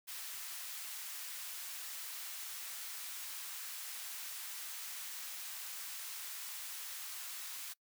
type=high-pass noise; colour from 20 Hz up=white; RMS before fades=-45 dBFS; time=0.07-7.74 s; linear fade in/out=20 ms; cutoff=1100 Hz; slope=12 dB/octave; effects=noise-tail reverb RT60 0.1 s tail -23 dB re dry